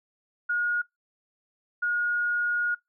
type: tone pair in turn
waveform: sine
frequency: 1438 / 1438 Hz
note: F#6 / F#6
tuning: -50 / -50 cents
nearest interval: unison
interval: 0 cents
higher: neither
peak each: -23 dBFS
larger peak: neither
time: 0.49-0.82 / 1.82-2.75 s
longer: second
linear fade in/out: 10 ms
effects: noise-tail reverb RT60 0.2 s tail -26 dB re dry